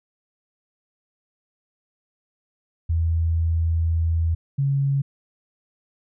sine tone pair in turn, 82.4 / 138.58 Hz, E2 / C#3, 0 / 0 cents, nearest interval major sixth, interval 900 cents, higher second, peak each -18 dBFS, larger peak neither, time 2.89-4.35 / 4.58-5.02 s, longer first, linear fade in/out 10 ms, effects none

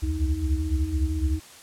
sine tone cluster, 66.8 / 70.8 / 80.6 / 315 Hz, C2 / C#2 / E2 / D#4, +36 / +37 / -38 / +21 cents, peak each -27 / -27 / -27 / -31 dBFS, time 0.02-1.4 s, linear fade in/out 20 ms, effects white hiss -47 dBFS RMS until 1.62 s + low-pass 10000 Hz 12 dB/octave

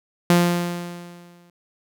sawtooth tone with exponential decay, 174.2 Hz, F3, 4 cents flat, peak -8 dBFS, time 0.3-1.5 s, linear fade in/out 2 ms, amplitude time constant 260 ms, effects none

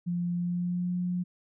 sine tone with pitch glide, 174.61 to 178.69 Hz, F3 to F3, 0 to +40 cents, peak -27 dBFS, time 0.06-1.24 s, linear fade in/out 20 ms, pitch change +40 cents, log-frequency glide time 0.34-0.93 s, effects none

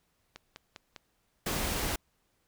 click train, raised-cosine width 0.2 ms, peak -26 dBFS, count 4, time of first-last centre 0.36-0.962 s, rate 4.98 Hz
pink noise, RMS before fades -32 dBFS, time 1.46-1.96 s, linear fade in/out 5 ms
effects pink hiss -74 dBFS RMS until 2.47 s

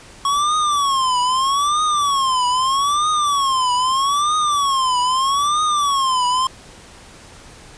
square tone with vibrato, 1104 Hz, C#6, 7 cents flat, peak -16 dBFS, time 0.25-6.47 s, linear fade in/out 2 ms, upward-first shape triangle, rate 0.79 Hz, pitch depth 210 cents each way, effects pink hiss -42 dBFS RMS until 7.77 s + resampled to 22050 Hz

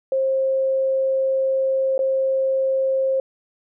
sine tone with dropouts, 532 Hz, C5, 29 cents sharp, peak -17 dBFS, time 0.12-3.2 s, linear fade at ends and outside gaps 2 ms, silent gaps 1.979-1.991 s, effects none

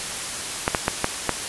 clicks, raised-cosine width 0.5 ms, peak -3 dBFS, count 5, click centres 0.679 / 0.748 / 0.881 / 1.044 / 1.293 s, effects white hiss -29 dBFS RMS until 1.48 s + resampled to 24000 Hz

